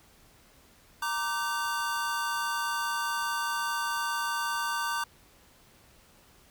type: chord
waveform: square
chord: G minor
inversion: first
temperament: equal with one note detuned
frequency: 932.3 / 1174.7 / 1532.2 Hz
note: Bb5 / D6 / G6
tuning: 0 / 0 / -40 cents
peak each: -34 dBFS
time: 1.02-5.04 s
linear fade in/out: 5 ms
effects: pink hiss -59 dBFS RMS until 6.5 s